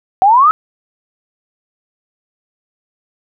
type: exponential sweep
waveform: sine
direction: up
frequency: 740 to 1318.5 Hz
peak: -5 dBFS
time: 0.22-0.51 s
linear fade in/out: 0 ms
effects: none